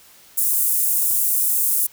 pink high-pass noise, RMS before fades -19 dBFS, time 0.37-1.87 s, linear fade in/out 10 ms, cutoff 9600 Hz, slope 24 dB/octave, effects white hiss -49 dBFS RMS until 1.92 s

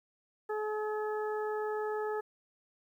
harmonic tone, 426.6 Hz, G#4, 46 cents sharp, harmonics 1 / 2 / 3 / 4, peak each -33 / -39 / -43 / -45 dBFS, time 0.49-2.21 s, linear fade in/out 10 ms, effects 11-bit

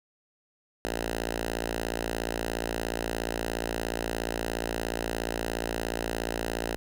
5% pulse tone with notch filter, 57 Hz, A#1, 38 cents flat, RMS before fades -32 dBFS, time 0.85-6.76 s, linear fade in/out 0 ms, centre 140 Hz, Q 0.77, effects none

